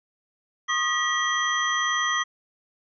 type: tone cluster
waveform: sine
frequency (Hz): 1089 / 1231 / 1924 / 3225 / 6020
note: C#6 / D#6 / B6 / G7 / F#8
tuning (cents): -31 / -19 / -46 / +48 / +29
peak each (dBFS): -32 / -27 / -25 / -30 / -33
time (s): 0.68-2.24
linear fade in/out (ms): 20
effects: none